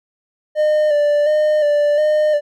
triangle tone with vibrato, 598 Hz, D5, 31 cents sharp, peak -10 dBFS, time 0.55-2.41 s, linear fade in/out 50 ms, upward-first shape square, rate 1.4 Hz, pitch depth 31 cents each way, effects none

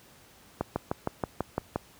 slowing click train, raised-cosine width 1 ms, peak -13 dBFS, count 8, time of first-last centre 0.61-1.759 s, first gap 150 ms, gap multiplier 1.03, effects pink hiss -56 dBFS RMS until 1.99 s + high-pass 60 Hz 12 dB/octave

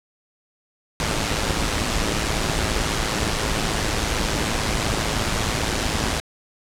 pink noise with amplitude modulation, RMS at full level -20 dBFS, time 1-6.2 s, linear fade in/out 0 ms, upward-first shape sine, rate 109 Hz, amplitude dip 55%, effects low-pass 8000 Hz 12 dB/octave

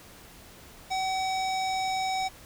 square tone with low-pass filter, 759 Hz, F#5, 44 cents sharp, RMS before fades -29 dBFS, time 0.9-2.29 s, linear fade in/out 20 ms, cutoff 5900 Hz, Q 1.7, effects pink hiss -50 dBFS RMS until 2.45 s

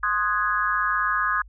sine chord, Ab dominant seventh, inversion first, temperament equal with one note detuned, 1050.7 / 1244.5 / 1480 / 1661.2 Hz, C6 / Eb6 / Gb6 / Ab6, +7 / 0 / 0 / 0 cents, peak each -28 / -24 / -29 / -25 dBFS, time 0.03-1.42 s, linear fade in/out 5 ms, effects added 50 Hz sine -44 dBFS peak until 1.48 s

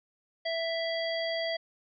harmonic tone with a mistuned harmonic, 660 Hz, E5, 2 cents sharp, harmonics 1 / 3 / 5 / 7, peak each -31 / -36 / -38 / -39 dBFS, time 0.45-1.57 s, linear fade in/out 10 ms, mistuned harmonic 7, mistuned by +18 cents, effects none

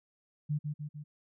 sine tone with echo, 148.8 Hz, D3, 23 cents sharp, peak -28 dBFS, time 0.49-0.59 s, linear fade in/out 20 ms, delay 150 ms, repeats 3, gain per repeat -4 dB, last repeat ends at 1.04 s, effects none

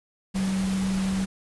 sine tone in noise, 191.1 Hz, G3, 44 cents flat, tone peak -23 dBFS, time 0.34-1.26 s, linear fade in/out 20 ms, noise pink, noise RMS -35 dBFS, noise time 0.34-1.26 s, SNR +9 dB, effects resampled to 24000 Hz

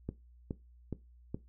click train, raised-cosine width 3 ms, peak -23 dBFS, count 4, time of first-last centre 0.09-1.345 s, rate 2.39 Hz, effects noise-tail reverb RT60 0.2 s tail -17 dB re dry + added 60 Hz sine -56 dBFS peak until 1.48 s

